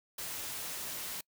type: noise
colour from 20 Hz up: white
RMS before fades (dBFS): -40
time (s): 0.18-1.21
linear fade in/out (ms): 5
effects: noise-tail reverb RT60 0.1 s tail -26 dB re dry